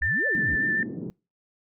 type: exponential two-way sweep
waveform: sine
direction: up then down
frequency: 52.9 to 607 to 52.9 Hz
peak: -30 dBFS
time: 0.01-0.56 s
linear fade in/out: 10 ms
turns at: 0.27 s
type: tone with vibrato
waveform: sine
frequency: 1774 Hz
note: A6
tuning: 14 cents sharp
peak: -22 dBFS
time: 0.02-0.83 s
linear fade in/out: 2 ms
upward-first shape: sine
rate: 6.7 Hz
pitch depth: 17 cents each way
type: band-pass noise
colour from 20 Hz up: white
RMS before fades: -34 dBFS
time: 0.35-1.1 s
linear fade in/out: 0 ms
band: 150 to 300 Hz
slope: 24 dB/octave
effects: noise-tail reverb RT60 0.3 s tail -26 dB re dry